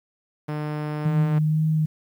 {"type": "tone", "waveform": "sawtooth", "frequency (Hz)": 150.7, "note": "D3", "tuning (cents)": 45, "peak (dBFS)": -22, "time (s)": [0.48, 1.39], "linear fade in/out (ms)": 10}
{"type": "tone with vibrato", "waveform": "sine", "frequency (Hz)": 155.56, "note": "D#3", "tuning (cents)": 0, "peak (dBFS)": -18, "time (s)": [1.05, 1.86], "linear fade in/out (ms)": 10, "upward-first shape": "sine", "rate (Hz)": 2, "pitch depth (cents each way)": 18}
{"effects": ["low-pass 2000 Hz 12 dB/octave", "9-bit"]}